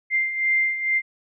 sine beating tone pair, 2093 / 2095.2 Hz, C7 / C7, 0 / +2 cents, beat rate 2.2 Hz, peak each -26 / -20 dBFS, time 0.1-1.02 s, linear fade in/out 50 ms, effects none

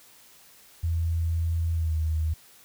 sine tone with pitch glide, 83 to 78.98 Hz, E2 to D#2, +12 to +26 cents, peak -23 dBFS, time 0.83-2.34 s, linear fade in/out 10 ms, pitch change -86 cents, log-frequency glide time 1.73-1.94 s, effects white hiss -54 dBFS RMS until 2.64 s

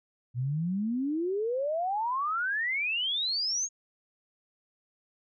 sine exponential sweep, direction up, 117.5 to 6700 Hz, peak -27 dBFS, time 0.34-3.69 s, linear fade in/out 50 ms, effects none

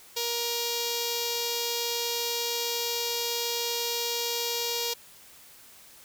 5% pulse tone with notch filter, 471.4 Hz, A#4, 19 cents sharp, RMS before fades -30 dBFS, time 0.16-4.94 s, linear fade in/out 10 ms, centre 1600 Hz, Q 0.62, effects white hiss -52 dBFS RMS until 6.04 s

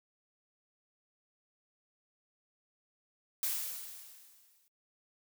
blue noise with exponential decay, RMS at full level -32 dBFS, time 3.43-4.68 s, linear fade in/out 0 ms, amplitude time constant 270 ms, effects noise-tail reverb RT60 0.1 s tail -23 dB re dry

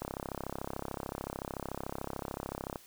click train, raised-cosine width 1 ms, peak -22 dBFS, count 93, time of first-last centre 0.02-2.758 s, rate 33.6 Hz, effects white hiss -57 dBFS RMS until 2.86 s

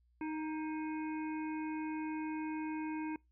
harmonic tone with a mistuned harmonic, 311.1 Hz, D#4, in tune, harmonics 1 / 3 / 5 / 7 / 8, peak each -37 / -45 / -53 / -53 / -53 dBFS, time 0.21-3.16 s, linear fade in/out 2 ms, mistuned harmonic 5, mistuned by +38 cents, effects noise-tail reverb RT60 0.2 s tail -25 dB re dry + added 60 Hz sine -68 dBFS peak until 3.31 s

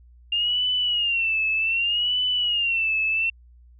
sine tone with vibrato, 2794 Hz, F7, in tune, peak -20 dBFS, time 0.32-3.3 s, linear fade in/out 5 ms, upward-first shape sine, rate 0.65 Hz, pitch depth 120 cents each way, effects added 60 Hz sine -48 dBFS peak until 3.79 s

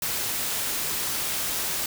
white noise, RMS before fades -28 dBFS, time 0.02-1.86 s, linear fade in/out 2 ms, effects none

